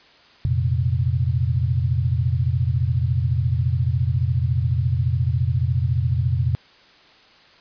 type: chord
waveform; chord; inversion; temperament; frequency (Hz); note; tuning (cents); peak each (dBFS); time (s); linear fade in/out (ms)
sine; F suspended fourth; none; equal; 87.31 / 116.54 / 130.81; F2 / Bb2 / C3; 0 / 0 / 0; -22; 0.45-6.55; 0
effects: white hiss -51 dBFS RMS until 7.6 s + resampled to 11025 Hz